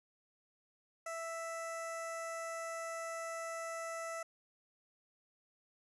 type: tone with notch filter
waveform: 15% pulse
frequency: 660 Hz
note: E5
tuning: 2 cents sharp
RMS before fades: -42 dBFS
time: 1.06-4.23 s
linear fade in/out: 5 ms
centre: 3200 Hz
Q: 0.98
effects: resampled to 24000 Hz